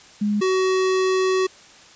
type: tone pair in turn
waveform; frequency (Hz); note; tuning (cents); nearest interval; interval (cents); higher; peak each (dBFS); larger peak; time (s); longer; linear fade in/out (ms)
sine / square; 207.8 / 375.6; G#3 / F#4; +1 / +26; minor seventh; 1025; second; -18; neither; 0.21-0.41 / 0.41-1.47; second; 10
effects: white hiss -47 dBFS RMS until 1.95 s + resampled to 16000 Hz